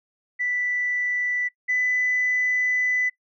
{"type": "tone pair in turn", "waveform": "sine", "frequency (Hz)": [1975.5, 1998.5], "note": ["B6", "B6"], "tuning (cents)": [0, 20], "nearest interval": "unison", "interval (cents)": 20, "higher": "second", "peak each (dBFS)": [-22, -19], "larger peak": "second", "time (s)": [[0.39, 1.49], [1.68, 3.1]], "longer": "second", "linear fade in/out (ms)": 20, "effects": ["noise-tail reverb RT60 0.1 s tail -20 dB re dry", "tanh soft clip ceiling -15 dBFS"]}